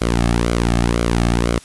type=tone with flanger; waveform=sawtooth; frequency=58.4 Hz; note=A#1; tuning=4 cents sharp; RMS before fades=-17 dBFS; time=0.01-1.59 s; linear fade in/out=5 ms; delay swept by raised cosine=1.1 to 2.09 ms; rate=2 Hz; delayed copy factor=-0.65; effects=white hiss -43 dBFS RMS until 1.64 s + resampled to 24000 Hz